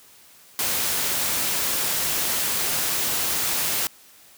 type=noise; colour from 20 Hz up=white; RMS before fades=-24 dBFS; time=0.59-3.87 s; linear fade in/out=0 ms; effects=white hiss -51 dBFS RMS until 4.37 s + high-pass 60 Hz 12 dB/octave